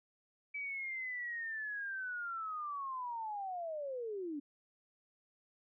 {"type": "linear sweep", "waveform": "sine", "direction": "down", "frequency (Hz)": [2302, 275.5], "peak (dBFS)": -38, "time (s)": [0.54, 4.4], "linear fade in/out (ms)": 10, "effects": []}